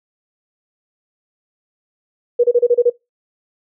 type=tone bursts; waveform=sine; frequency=482.4 Hz; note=B4; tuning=41 cents flat; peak=-8 dBFS; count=7; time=2.39-2.9 s; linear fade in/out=10 ms; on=48 ms; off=29 ms; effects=noise-tail reverb RT60 0.2 s tail -22 dB re dry